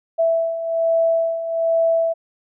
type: beating tone pair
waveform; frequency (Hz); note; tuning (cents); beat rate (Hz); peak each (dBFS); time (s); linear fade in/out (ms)
sine; 659.3 / 660.5; E5 / E5; 0 / +3; 1.2; -23 / -17; 0.18-2.14; 20
effects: none